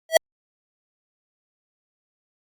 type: tone with exponential growth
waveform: square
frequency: 650 Hz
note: E5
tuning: 24 cents flat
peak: -7 dBFS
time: 0.09-0.17 s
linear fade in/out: 2 ms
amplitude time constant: 16 ms
effects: Opus 48 kbps